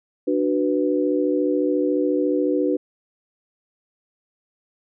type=chord; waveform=sine; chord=B minor; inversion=first; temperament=just; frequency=296.3 / 370.4 / 493.9 Hz; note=D4 / F#4 / B4; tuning=+15 / +2 / 0 cents; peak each=-21 / -23 / -23 dBFS; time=0.27-2.77 s; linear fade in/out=10 ms; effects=none